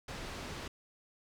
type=low-pass noise; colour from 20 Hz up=pink; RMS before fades=-43 dBFS; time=0.08-0.68 s; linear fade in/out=5 ms; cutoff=5700 Hz; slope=12 dB/octave; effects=none